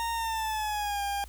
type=tone with pitch glide; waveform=40% pulse; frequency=924 to 804.4 Hz; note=A#5 to G5; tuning=-16 to +44 cents; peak=-28 dBFS; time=0-1.24 s; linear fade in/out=0 ms; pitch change=-240 cents; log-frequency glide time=0.13-1.02 s; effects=added 60 Hz sine -44 dBFS peak until 1.28 s + white hiss -56 dBFS RMS until 1.28 s